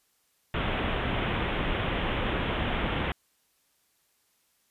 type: low-pass noise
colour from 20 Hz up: pink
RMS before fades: -29 dBFS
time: 0.54-3.12 s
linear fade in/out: 2 ms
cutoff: 3500 Hz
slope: 96 dB/octave
effects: white hiss -70 dBFS RMS until 4.7 s + resampled to 32000 Hz